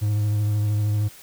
triangle tone with vibrato, 105 Hz, G#2, 19 cents sharp, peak -17 dBFS, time 0.01-1.09 s, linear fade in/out 20 ms, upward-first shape sine, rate 13 Hz, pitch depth 22 cents each way, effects white hiss -46 dBFS RMS until 1.22 s

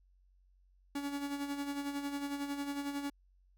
45% pulse tone with tremolo, 283.2 Hz, C#4, 37 cents sharp, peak -34 dBFS, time 0.95-3.1 s, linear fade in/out 5 ms, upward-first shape sine, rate 11 Hz, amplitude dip 55%, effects added 46 Hz sine -64 dBFS peak until 3.57 s

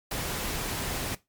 pink noise, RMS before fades -32 dBFS, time 0.11-1.15 s, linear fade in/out 5 ms, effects noise-tail reverb RT60 0.2 s tail -18 dB re dry + MP3 96 kbps

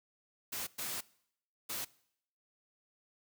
white noise bursts at uneven times, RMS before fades -39 dBFS, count 3, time 0.52-0.67 / 0.78-1.01 / 1.69-1.85 s, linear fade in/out 10 ms, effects noise-tail reverb RT60 0.7 s tail -22 dB re dry + high-pass 80 Hz 12 dB/octave

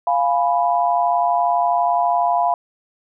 sine chord, F diminished, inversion none, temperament equal, 698.5 / 830.6 / 987.8 Hz, F5 / Ab5 / Cb6, 0 / 0 / 0 cents, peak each -17 / -22 / -20 dBFS, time 0.07-2.54 s, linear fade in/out 2 ms, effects none

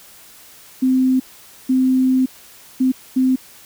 sine tone bursts at uneven times, 259 Hz, C4, 17 cents flat, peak -12 dBFS, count 4, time 0.82-1.2 / 1.69-2.26 / 2.8-2.92 / 3.16-3.36 s, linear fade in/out 10 ms, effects white hiss -44 dBFS RMS until 3.65 s

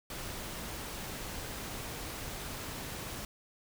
pink noise, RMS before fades -41 dBFS, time 0.1-3.25 s, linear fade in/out 2 ms, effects none

